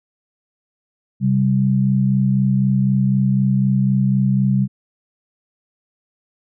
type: tone pair together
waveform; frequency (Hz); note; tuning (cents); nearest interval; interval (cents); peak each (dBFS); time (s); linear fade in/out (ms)
sine; 131.92 / 195.9; C3 / G3; +15 / -1; perfect fifth; 684; -16; 1.2-4.68; 50
effects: none